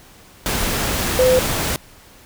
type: tone in noise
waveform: sine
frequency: 510 Hz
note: C5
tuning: 44 cents flat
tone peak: -11 dBFS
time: 1.19-1.39 s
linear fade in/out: 0 ms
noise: pink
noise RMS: -21 dBFS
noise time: 0.46-1.76 s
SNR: +7 dB
effects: pink hiss -46 dBFS RMS until 2.25 s